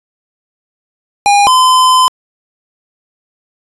square tone pair in turn, 812 / 1023.1 Hz, G#5 / C6, -39 / -39 cents, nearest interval major third, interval 400 cents, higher second, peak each -6 dBFS, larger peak neither, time 1.26-1.47 / 1.47-2.08 s, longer second, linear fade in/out 0 ms, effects resampled to 24000 Hz

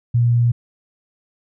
sine tone, 119.2 Hz, A#2, 39 cents sharp, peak -12 dBFS, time 0.14-0.52 s, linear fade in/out 10 ms, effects none

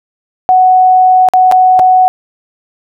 sine tone with dropouts, 742 Hz, F#5, 5 cents sharp, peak -3 dBFS, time 0.49-2.08 s, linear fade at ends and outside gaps 0 ms, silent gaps 1.287-1.336 / 1.514-1.522 / 1.792-1.796 s, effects none

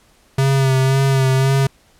square tone with vibrato, 134.1 Hz, C3, 43 cents sharp, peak -13 dBFS, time 0.38-1.67 s, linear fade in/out 5 ms, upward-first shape sine, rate 1.9 Hz, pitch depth 30 cents each way, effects pink hiss -54 dBFS RMS until 1.99 s + low-pass 12000 Hz 12 dB/octave

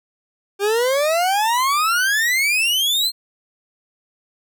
40% pulse exponential sweep, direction up, 392 to 4240 Hz, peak -15 dBFS, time 0.59-3.12 s, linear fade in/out 50 ms, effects none

